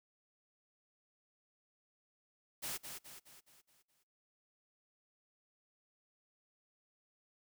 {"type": "noise with echo", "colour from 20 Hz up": "white", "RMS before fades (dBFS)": -41, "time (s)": [2.62, 2.78], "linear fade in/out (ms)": 20, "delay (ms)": 210, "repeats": 6, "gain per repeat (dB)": -6, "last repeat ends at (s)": 4.04, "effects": ["noise-tail reverb RT60 0.6 s tail -26 dB re dry"]}